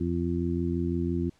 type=harmonic tone; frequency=85.9 Hz; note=F2; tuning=28 cents flat; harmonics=1 / 2 / 3 / 4; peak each=-31 / -31 / -31 / -31 dBFS; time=0-1.3 s; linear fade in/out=10 ms; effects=pink hiss -64 dBFS RMS until 1.39 s + low-pass 8000 Hz 12 dB/octave